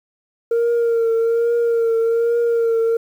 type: tone with vibrato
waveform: sine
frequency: 462.8 Hz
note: A#4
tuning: 13 cents flat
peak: -12 dBFS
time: 0.51-2.97 s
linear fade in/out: 5 ms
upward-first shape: triangle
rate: 1.2 Hz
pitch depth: 35 cents each way
effects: tanh soft clip ceiling -13 dBFS + 8-bit